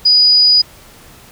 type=tone; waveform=sine; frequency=4930 Hz; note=D#8; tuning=17 cents flat; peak=-6 dBFS; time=0.05-0.62 s; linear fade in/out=10 ms; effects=pink hiss -41 dBFS RMS until 1.31 s